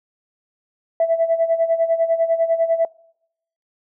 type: tone with tremolo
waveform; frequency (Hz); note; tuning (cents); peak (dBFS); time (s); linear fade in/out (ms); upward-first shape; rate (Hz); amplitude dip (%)
sine; 661; E5; +5; -11; 1-2.85; 2; sine; 10; 70
effects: noise-tail reverb RT60 0.8 s tail -26 dB re dry + tanh soft clip ceiling -9 dBFS